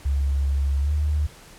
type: tone with pitch glide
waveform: sine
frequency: 69.3 to 74.7 Hz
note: C#2 to D2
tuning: 0 to +30 cents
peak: -19 dBFS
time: 0.05-1.27 s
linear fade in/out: 10 ms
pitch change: +130 cents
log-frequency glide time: 0.8-0.92 s
effects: pink hiss -47 dBFS RMS until 1.58 s + low-pass 12000 Hz 12 dB/octave